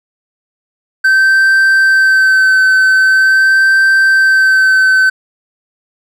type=tone with vibrato; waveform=triangle; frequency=1545 Hz; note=G6; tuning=26 cents flat; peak=-4 dBFS; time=1.04-5.1 s; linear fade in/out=10 ms; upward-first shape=sine; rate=0.44 Hz; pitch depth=18 cents each way; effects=none